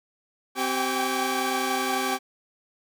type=tone cluster; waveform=sawtooth; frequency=260.1 / 385.3 / 776 / 807 / 1144 Hz; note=C4 / G4 / G5 / G#5 / D6; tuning=-10 / -30 / -18 / -50 / -46 cents; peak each=-27 dBFS; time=0.55-2.19 s; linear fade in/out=50 ms; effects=none